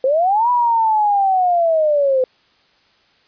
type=linear two-way sweep; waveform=sine; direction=up then down; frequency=506 to 987 to 506 Hz; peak=-12 dBFS; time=0.04-2.24 s; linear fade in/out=2 ms; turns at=0.5 s; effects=white hiss -56 dBFS RMS until 3.27 s + resampled to 11025 Hz